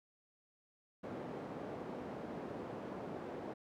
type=band-pass noise; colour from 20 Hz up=white; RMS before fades=-45 dBFS; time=1.03-3.54 s; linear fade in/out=10 ms; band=160 to 520 Hz; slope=12 dB/octave; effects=none